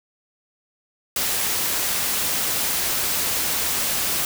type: noise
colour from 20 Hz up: white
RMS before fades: -23 dBFS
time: 1.16-4.25 s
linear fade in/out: 2 ms
effects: none